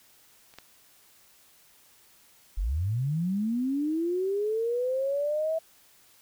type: clicks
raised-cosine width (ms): 0.2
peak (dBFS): -35 / -25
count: 2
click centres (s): 0.539 / 0.586
type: linear sweep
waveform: sine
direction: up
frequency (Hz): 38.39 to 653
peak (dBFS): -25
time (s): 2.57-5.59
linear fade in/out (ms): 10
effects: white hiss -59 dBFS RMS until 6.21 s